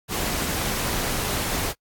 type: noise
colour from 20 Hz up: pink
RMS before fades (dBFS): -26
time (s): 0.08-1.74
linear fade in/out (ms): 50
effects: noise-tail reverb RT60 0.1 s tail -25 dB re dry + AAC 64 kbps